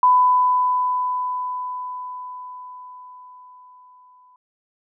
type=tone with exponential decay; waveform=sine; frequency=1000 Hz; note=B5; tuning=21 cents sharp; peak=-10 dBFS; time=0.03-4.36 s; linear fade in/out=2 ms; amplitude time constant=940 ms; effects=none